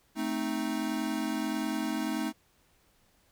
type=chord; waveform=square; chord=A diminished; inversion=none; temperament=equal; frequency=220 / 261.6 / 311.1 Hz; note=A3 / C4 / Eb4; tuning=0 / 0 / 0 cents; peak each=-35 / -36 / -34 dBFS; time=0.15-2.33 s; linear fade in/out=50 ms; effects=pink hiss -67 dBFS RMS until 3.31 s